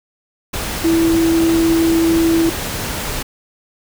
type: tone in noise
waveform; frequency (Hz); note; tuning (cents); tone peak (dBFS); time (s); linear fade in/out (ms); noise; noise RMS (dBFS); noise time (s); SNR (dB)
sine; 329.6; E4; 0; -11; 0.84-2.5; 10; pink; -23; 0.53-3.23; +9
effects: none